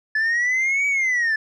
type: linear two-way sweep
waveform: sine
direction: up then down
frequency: 1727 to 2284 to 1727 Hz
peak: -15 dBFS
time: 0.15-1.36 s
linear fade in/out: 5 ms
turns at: 0.87 s
effects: tanh soft clip ceiling -17 dBFS